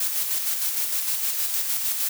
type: noise with tremolo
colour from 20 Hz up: blue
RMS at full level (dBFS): -24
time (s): 0-2.09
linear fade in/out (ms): 5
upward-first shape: square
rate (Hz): 6.5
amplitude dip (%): 35
effects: none